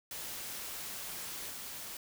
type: noise with level steps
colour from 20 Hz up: white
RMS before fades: -42 / -44 dBFS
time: 0.11-1.97 s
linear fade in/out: 2 ms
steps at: 1.5 s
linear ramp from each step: 10 ms
effects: none